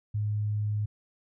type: tone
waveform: sine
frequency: 105.1 Hz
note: G#2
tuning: 21 cents sharp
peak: -26 dBFS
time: 0.14-0.86 s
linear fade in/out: 10 ms
effects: none